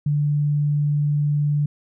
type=tone; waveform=sine; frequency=146.83 Hz; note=D3; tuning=in tune; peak=-17 dBFS; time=0.06-1.66 s; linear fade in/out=5 ms; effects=none